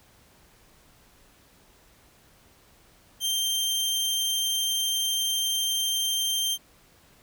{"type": "tone", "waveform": "sawtooth", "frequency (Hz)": 3156, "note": "G7", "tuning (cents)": 11, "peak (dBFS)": -21, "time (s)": [3.2, 6.58], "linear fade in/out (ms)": 50, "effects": ["pink hiss -58 dBFS RMS until 7.22 s"]}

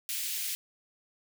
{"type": "high-pass noise", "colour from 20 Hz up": "white", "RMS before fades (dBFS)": -34, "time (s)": [0.09, 0.55], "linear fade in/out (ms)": 0, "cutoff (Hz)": 2100, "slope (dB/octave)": 24, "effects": []}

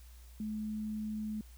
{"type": "tone", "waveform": "sine", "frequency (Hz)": 214.5, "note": "A3", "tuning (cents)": -44, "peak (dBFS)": -35, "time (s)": [0.4, 1.41], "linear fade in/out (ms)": 2, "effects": ["added 60 Hz sine -51 dBFS peak until 1.57 s", "white hiss -63 dBFS RMS until 1.57 s"]}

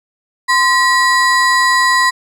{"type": "ring-modulated tone", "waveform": "square", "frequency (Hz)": 1480, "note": "F#6", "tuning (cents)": 0, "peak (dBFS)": -7, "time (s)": [0.48, 2.11], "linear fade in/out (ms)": 20, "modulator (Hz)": 445, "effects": ["low-pass 9000 Hz 12 dB/octave", "8-bit"]}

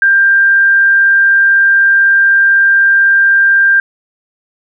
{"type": "tone", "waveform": "sine", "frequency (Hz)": 1589, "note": "G6", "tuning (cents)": 23, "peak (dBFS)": -5, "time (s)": [0.02, 3.8], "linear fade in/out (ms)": 2, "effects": []}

